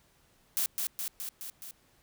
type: noise with echo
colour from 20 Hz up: blue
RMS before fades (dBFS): -29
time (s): 0.57-0.66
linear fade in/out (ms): 0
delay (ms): 210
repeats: 5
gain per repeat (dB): -3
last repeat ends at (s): 1.71
effects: pink hiss -66 dBFS RMS until 2.02 s